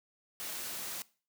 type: high-pass noise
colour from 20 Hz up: white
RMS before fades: -40 dBFS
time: 0.4-1.02 s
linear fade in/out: 0 ms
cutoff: 120 Hz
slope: 24 dB/octave
effects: noise-tail reverb RT60 0.4 s tail -21 dB re dry